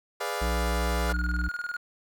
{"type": "chord", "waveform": "20% pulse", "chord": "G# diminished seventh", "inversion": "none", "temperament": "equal", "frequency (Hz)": [415.3, 493.9, 587.3, 698.5], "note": ["G#4", "B4", "D5", "F5"], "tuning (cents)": [0, 0, 0, 0], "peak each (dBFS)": -30, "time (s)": [0.2, 1.13], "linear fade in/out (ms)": 10}
{"type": "harmonic tone", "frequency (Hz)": 60, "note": "B1", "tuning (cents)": -49, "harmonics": [1, 3, 5], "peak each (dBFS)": [-26, -36, -40], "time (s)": [0.41, 1.49], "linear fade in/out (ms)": 10}
{"type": "tone with tremolo", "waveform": "triangle", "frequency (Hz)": 1432, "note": "F6", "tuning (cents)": 43, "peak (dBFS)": -27, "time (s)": [1.09, 1.77], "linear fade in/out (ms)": 5, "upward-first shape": "square", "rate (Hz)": 20, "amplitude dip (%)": 75}
{"effects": []}